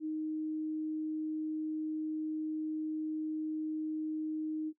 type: tone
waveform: sine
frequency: 311.1 Hz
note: D#4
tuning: in tune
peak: -33 dBFS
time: 0-4.73 s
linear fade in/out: 50 ms
effects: noise-tail reverb RT60 0.1 s tail -19 dB re dry